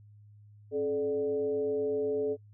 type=tone with frequency modulation; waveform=sine; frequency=430 Hz; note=A4; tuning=40 cents flat; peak=-27 dBFS; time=0.71-2.37 s; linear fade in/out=50 ms; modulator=159 Hz; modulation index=0.57; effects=noise-tail reverb RT60 0.1 s tail -26 dB re dry + added 104 Hz sine -52 dBFS peak until 2.53 s